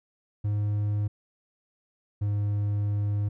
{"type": "tone pair in turn", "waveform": "triangle", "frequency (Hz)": [103.83, 102.82], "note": ["G#2", "G#2"], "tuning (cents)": [0, -17], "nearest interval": "unison", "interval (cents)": 17, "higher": "first", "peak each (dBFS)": -22, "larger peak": "neither", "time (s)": [[0.44, 1.08], [2.21, 3.29]], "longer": "second", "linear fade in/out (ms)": 10, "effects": []}